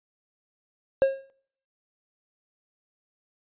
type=tone with exponential decay; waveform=triangle; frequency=540 Hz; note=C#5; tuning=45 cents flat; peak=-12 dBFS; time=1.02-1.3 s; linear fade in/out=0 ms; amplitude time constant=60 ms; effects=noise-tail reverb RT60 0.6 s tail -24 dB re dry + resampled to 8000 Hz